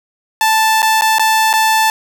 sawtooth tone with dropouts, 880 Hz, A5, in tune, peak -6 dBFS, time 0.41-1.9 s, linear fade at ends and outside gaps 1 ms, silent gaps 0.82-0.828 / 1.011-1.02 / 1.184-1.195 / 1.53-1.537 s, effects none

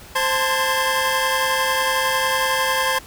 25% pulse tone cluster, 524 / 883 / 1037 / 1628 Hz, C5 / A5 / C6 / G#6, +2 / +6 / -16 / -35 cents, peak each -20 dBFS, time 0.15-2.99 s, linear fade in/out 10 ms, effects pink hiss -42 dBFS RMS until 3.06 s

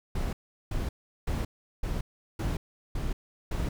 brown noise bursts, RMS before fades -30 dBFS, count 7, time 0.15-3.69 s, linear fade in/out 5 ms, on 180 ms, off 380 ms, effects none

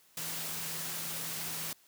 sine tone in noise, 162.9 Hz, E3, 20 cents flat, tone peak -49 dBFS, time 0.17-1.73 s, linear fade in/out 2 ms, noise white, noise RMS -38 dBFS, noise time 0.17-1.73 s, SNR -14 dB, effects white hiss -64 dBFS RMS until 1.87 s + high-pass 100 Hz 12 dB/octave

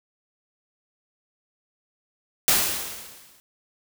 white noise with exponential decay, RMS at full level -17 dBFS, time 2.48-3.4 s, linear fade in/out 0 ms, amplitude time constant 200 ms, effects none

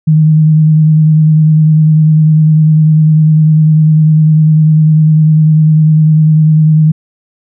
sine tone with vibrato, 155.56 Hz, D#3, in tune, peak -3 dBFS, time 0.07-6.92 s, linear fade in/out 10 ms, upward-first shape sine, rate 10 Hz, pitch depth 23 cents each way, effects none

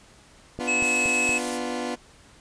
click train, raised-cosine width 2 ms, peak -19 dBFS, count 4, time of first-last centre 0.59-1.293 s, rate 4.27 Hz
20% pulse chord, B diminished, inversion none, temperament equal, 246.9 / 293.7 / 349.2 Hz, B3 / D4 / F4, 0 / 0 / 0 cents, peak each -25 / -30 / -28 dBFS, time 0.59-1.96 s, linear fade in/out 20 ms
square tone, 2580 Hz, E7, 38 cents flat, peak -22 dBFS, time 0.67-1.39 s, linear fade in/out 20 ms
blue noise, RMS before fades -32 dBFS, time 0.8-1.6 s, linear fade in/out 50 ms
effects pink hiss -53 dBFS RMS until 2.4 s + resampled to 22050 Hz

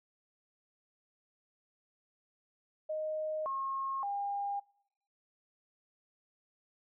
sine tone with pitch steps, 621 / 1080 / 805 Hz, D#5 / C#6 / G5, -3 / -45 / +46 cents, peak -33 dBFS, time 2.89-4.6 s, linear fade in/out 10 ms, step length 570 ms, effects noise-tail reverb RT60 0.8 s tail -25 dB re dry

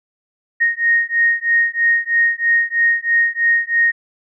sine beating tone pair, 1860 / 1863.1 Hz, A#6 / A#6, -4 / -1 cents, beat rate 3.1 Hz, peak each -16 dBFS, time 0.6-3.92 s, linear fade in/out 20 ms, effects none

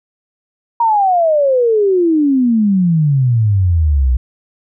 sine exponential sweep, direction down, 950 to 59.9 Hz, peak -9 dBFS, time 0.8-4.17 s, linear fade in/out 5 ms, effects none

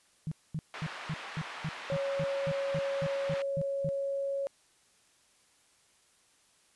sine tone bursts, 157.2 Hz, D#3, 18 cents sharp, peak -31 dBFS, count 14, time 0.27-3.89 s, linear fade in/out 0 ms, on 45 ms, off 230 ms
pink band-pass noise, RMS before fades -43 dBFS, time 0.74-3.42 s, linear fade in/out 0 ms, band 890 to 2700 Hz, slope 12 dB/octave
sine tone, 553 Hz, C#5, 4 cents flat, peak -30 dBFS, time 1.9-4.47 s, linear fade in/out 0 ms
effects white hiss -66 dBFS RMS until 6.75 s + resampled to 24000 Hz

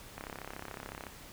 click train, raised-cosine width 0.5 ms, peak -26 dBFS, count 31, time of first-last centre 0.18-1.068 s, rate 33.8 Hz, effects pink hiss -51 dBFS RMS until 1.32 s

